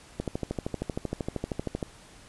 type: click train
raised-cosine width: 2 ms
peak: -16 dBFS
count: 22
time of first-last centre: 0.2-1.828 s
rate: 12.9 Hz
effects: pink hiss -52 dBFS RMS until 2.28 s + resampled to 24000 Hz